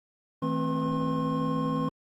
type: tone cluster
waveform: triangle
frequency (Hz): 161.4 / 221.7 / 263.7 / 496.6 / 1070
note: E3 / A3 / C4 / B4 / C6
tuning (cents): -36 / +13 / +14 / +9 / +38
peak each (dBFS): -29 / -32 / -28 / -33 / -31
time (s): 0.42-1.89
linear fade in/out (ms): 5
effects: Opus 24 kbps